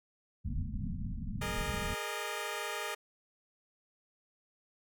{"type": "low-pass noise", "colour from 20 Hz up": "pink", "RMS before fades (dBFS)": -37, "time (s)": [0.44, 1.95], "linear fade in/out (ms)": 20, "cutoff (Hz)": 250, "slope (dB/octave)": 96}
{"type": "chord", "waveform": "10% pulse", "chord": "Ab suspended second", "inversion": "none", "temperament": "equal with one note detuned", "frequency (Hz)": [415.3, 466.2, 610.5], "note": ["Ab4", "Bb4", "Eb5"], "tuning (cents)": [0, 0, -33], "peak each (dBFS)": -32, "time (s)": [1.41, 2.95], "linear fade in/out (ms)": 10}
{"effects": []}